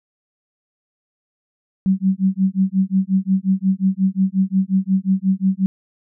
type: tone with tremolo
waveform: sine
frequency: 190.8 Hz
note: G3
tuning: 47 cents flat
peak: -11 dBFS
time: 1.86-5.66 s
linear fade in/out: 0 ms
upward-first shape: sine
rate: 5.6 Hz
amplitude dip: 100%
effects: none